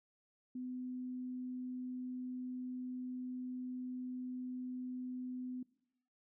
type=tone; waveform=sine; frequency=252.4 Hz; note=B3; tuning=38 cents sharp; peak=-40 dBFS; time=0.55-5.63 s; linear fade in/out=5 ms; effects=noise-tail reverb RT60 0.9 s tail -22 dB re dry